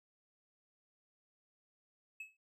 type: tone with exponential decay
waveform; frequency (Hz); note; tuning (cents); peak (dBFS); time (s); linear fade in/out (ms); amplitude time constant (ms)
triangle; 2586; E7; -34; -39; 2.2-2.37; 5; 36
effects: none